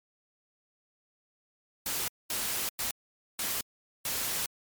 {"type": "noise bursts at uneven times", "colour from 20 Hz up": "white", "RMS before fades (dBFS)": -32, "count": 5, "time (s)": [[1.86, 2.08], [2.3, 2.69], [2.79, 2.91], [3.39, 3.61], [4.05, 4.46]], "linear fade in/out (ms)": 2, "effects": ["MP3 96 kbps"]}